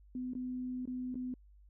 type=tone with dropouts; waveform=sine; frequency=252.3 Hz; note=B3; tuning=37 cents sharp; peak=-36 dBFS; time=0.15-1.34 s; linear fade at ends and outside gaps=2 ms; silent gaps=0.335-0.351 / 0.855-0.875 / 1.144-1.154 s; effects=added 50 Hz sine -57 dBFS peak until 1.69 s